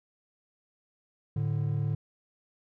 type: tone pair together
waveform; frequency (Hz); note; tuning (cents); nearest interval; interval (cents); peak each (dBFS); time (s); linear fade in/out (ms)
triangle; 109.31 / 147.1; A2 / D3; -11 / +3; perfect fourth; 514; -27; 1.36-1.95; 5
effects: tanh soft clip ceiling -17 dBFS